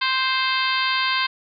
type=harmonic tone; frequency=523.3 Hz; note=C5; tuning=in tune; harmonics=2 / 3 / 4 / 5 / 6 / 7 / 8 / 9; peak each=-24 / -26 / -27 / -28 / -29 / -29 / -30 / -31 dBFS; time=0.01-1.27 s; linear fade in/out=10 ms; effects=none